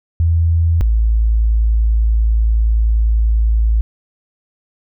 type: tone pair in turn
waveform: sine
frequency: 83 / 55.17 Hz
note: E2 / A1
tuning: +12 / +5 cents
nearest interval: perfect fifth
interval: 707 cents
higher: first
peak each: -10 dBFS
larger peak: neither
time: 0.2-0.81 / 0.81-3.81 s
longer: second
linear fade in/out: 0 ms
effects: none